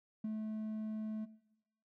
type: tone with ADSR envelope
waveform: triangle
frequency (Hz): 216.7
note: A3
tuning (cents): -26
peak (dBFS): -30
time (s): 0.24-1.26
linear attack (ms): 8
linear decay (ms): 8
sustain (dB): -4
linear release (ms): 24
effects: noise-tail reverb RT60 0.9 s tail -20 dB re dry + tanh soft clip ceiling -31 dBFS